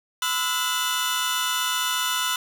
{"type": "tone cluster", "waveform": "sawtooth", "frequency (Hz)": [1010, 1316, 1451, 2962, 3543], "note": ["B5", "E6", "F#6", "F#7", "A7"], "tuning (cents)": [39, -3, -34, 1, 11], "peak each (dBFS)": -26, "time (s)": [0.22, 2.36], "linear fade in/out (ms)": 2, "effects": []}